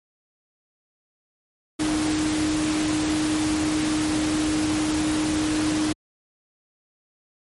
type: tone in noise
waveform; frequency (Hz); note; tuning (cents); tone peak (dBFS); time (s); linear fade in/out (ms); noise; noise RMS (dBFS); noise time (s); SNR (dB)
sine; 307.8; D#4; -19; -21; 1.79-5.93; 10; pink; -28; 1.79-5.93; +4
effects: high-pass 60 Hz 12 dB/octave + MP3 48 kbps